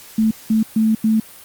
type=tone bursts at uneven times; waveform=sine; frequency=220 Hz; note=A3; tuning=in tune; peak=-12 dBFS; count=4; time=0.18-0.31 / 0.5-0.63 / 0.76-0.95 / 1.04-1.2 s; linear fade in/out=5 ms; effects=white hiss -41 dBFS RMS until 1.44 s + Opus 48 kbps